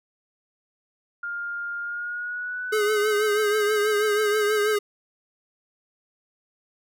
sine tone with pitch glide, 1407 to 1579.3 Hz, F6 to G6, +12 to +12 cents, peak -28 dBFS, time 1.23-4.76 s, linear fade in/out 5 ms, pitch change +200 cents, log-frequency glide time 1.81-3.5 s
square tone with vibrato, 421.6 Hz, G#4, 26 cents sharp, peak -21 dBFS, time 2.72-4.79 s, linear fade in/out 10 ms, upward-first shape triangle, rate 6.2 Hz, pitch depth 55 cents each way
effects none

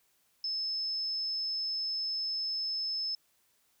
sine tone, 5230 Hz, E8, 15 cents flat, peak -31 dBFS, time 0.44-3.15 s, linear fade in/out 2 ms, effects white hiss -71 dBFS RMS until 3.8 s

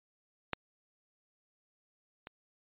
clicks, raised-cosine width 0.3 ms, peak -15 / -28 dBFS, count 2, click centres 0.533 / 2.271 s, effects resampled to 8000 Hz

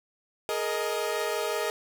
sawtooth chord, Ab suspended second, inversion none, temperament equal with one note detuned, 420.6 / 466.2 / 622.3 Hz, Ab4 / Bb4 / Eb5, +22 / 0 / 0 cents, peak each -28 dBFS, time 0.49-1.7 s, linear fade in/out 0 ms, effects none

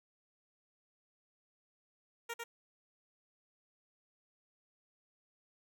10% pulse tone with echo, 466.2 Hz, A#4, in tune, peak -30 dBFS, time 2.29-2.34 s, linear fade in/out 10 ms, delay 100 ms, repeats 1, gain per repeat -2 dB, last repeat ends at 2.44 s, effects none

